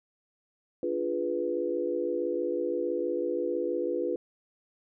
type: chord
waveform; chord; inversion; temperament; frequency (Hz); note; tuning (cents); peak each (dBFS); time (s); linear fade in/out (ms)
sine; D diminished seventh; none; equal; 293.7 / 349.2 / 415.3 / 493.9; D4 / F4 / Ab4 / Cb5; 0 / 0 / 0 / 0; -36 / -31 / -35 / -31; 0.83-4.16; 2
effects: none